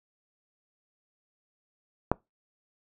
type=click; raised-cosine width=1 ms; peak=-8 dBFS; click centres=2.116 s; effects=noise-tail reverb RT60 0.2 s tail -24 dB re dry